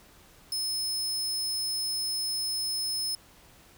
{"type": "tone", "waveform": "sawtooth", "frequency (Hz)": 5200, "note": "E8", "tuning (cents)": -24, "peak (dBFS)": -26, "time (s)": [0.52, 3.15], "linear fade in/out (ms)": 2, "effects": ["pink hiss -56 dBFS RMS until 3.77 s"]}